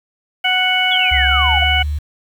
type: harmonic tone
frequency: 740 Hz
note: F#5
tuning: in tune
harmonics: 1 / 2 / 3 / 4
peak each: -20 / -21 / -17 / -17 dBFS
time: 0.44-1.83 s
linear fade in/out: 10 ms
type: exponential sweep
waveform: sine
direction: down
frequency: 3500 to 680 Hz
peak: -18 dBFS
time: 0.91-1.64 s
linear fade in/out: 10 ms
type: tone with pitch glide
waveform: sine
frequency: 69 to 73.95 Hz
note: C#2 to D2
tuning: -7 to +13 cents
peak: -17 dBFS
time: 1.11-1.99 s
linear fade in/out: 10 ms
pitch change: +120 cents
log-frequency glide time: 1.33-1.46 s
effects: 7-bit